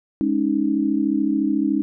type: chord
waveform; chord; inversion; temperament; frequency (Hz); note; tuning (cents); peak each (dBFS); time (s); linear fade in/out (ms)
sine; Ab suspended fourth; none; equal; 207.7 / 277.2 / 311.1; Ab3 / Db4 / Eb4; 0 / 0 / 0; -24 / -21 / -21; 0.21-1.82; 0
effects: none